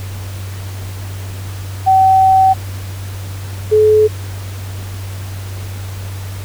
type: tone pair in turn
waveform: sine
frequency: 763 / 429.3 Hz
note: G5 / A4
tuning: -47 / -43 cents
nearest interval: minor seventh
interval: 996 cents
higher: first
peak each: -6 dBFS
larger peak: neither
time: 1.86-2.54 / 3.71-4.08 s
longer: first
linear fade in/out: 20 ms
effects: added 96 Hz sine -23 dBFS peak until 6.44 s + pink hiss -34 dBFS RMS until 6.44 s